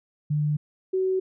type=tone pair in turn; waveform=sine; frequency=149.3 / 376.2 Hz; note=D3 / F#4; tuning=+29 / +29 cents; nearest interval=octave + major third; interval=1600 cents; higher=second; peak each=-21 dBFS; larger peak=neither; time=0.3-0.57 / 0.93-1.2 s; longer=neither; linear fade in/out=10 ms; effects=none

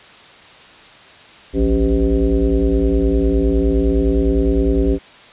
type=tone with frequency modulation; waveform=sine; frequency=164.6 Hz; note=E3; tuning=2 cents flat; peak=-12 dBFS; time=1.53-4.99 s; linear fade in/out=50 ms; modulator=113 Hz; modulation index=2.5; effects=white hiss -42 dBFS RMS until 5.32 s + resampled to 8000 Hz

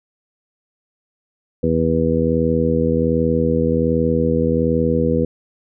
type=harmonic tone; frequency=81.3 Hz; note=E2; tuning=23 cents flat; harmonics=1 / 2 / 3 / 4 / 5 / 6; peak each=-24 / -21 / -20 / -25 / -24 / -19 dBFS; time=1.63-5.25 s; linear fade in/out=5 ms; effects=none

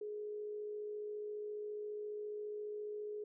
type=tone with amplitude modulation; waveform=sine; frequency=420 Hz; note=G#4; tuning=19 cents sharp; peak=-39 dBFS; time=0.01-3.24 s; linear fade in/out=5 ms; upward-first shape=sine; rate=54.6 Hz; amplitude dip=30%; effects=none

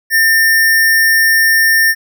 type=tone with sample-and-hold; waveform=sine; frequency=1800 Hz; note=A6; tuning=39 cents sharp; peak=-7 dBFS; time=0.1-1.95 s; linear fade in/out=50 ms; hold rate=7350 Hz; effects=none

